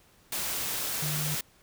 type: tone in noise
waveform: sine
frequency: 150.8 Hz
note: D3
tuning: 46 cents sharp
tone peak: -31 dBFS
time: 1.02-1.35 s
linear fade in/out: 5 ms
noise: white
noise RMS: -32 dBFS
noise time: 0.32-1.41 s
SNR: -2 dB
effects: pink hiss -61 dBFS RMS until 1.62 s